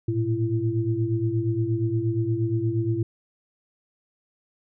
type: tone cluster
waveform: sine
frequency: 109.3 / 117.8 / 336.9 Hz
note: A2 / A#2 / E4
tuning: -11 / +19 / +38 cents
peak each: -26 dBFS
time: 0.08-3.03 s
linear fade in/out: 5 ms
effects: none